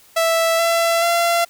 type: tone with pitch steps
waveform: sawtooth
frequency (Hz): 659.3 / 671.2 / 683.3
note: E5 / E5 / F5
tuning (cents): 0 / +31 / -38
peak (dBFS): -11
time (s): 0.16-1.45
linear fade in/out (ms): 10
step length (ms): 430
effects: white hiss -50 dBFS RMS until 1.49 s